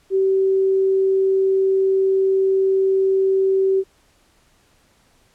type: tone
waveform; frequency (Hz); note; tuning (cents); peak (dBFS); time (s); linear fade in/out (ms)
sine; 384.3; G4; -34; -14; 0.1-3.84; 50
effects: pink hiss -58 dBFS RMS until 5.34 s + low-pass 11000 Hz 12 dB/octave